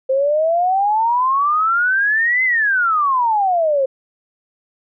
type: exponential two-way sweep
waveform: sine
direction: up then down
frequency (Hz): 520 to 2075 to 520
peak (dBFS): -13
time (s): 0.09-3.86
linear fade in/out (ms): 10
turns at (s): 2.44
effects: none